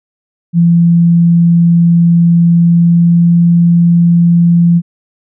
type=tone with pitch glide; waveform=sine; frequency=170 to 171.08 Hz; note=F3 to F3; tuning=-46 to -35 cents; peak=-4 dBFS; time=0.53-4.82 s; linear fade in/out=50 ms; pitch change=+11 cents; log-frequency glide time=2.53-3.38 s; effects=none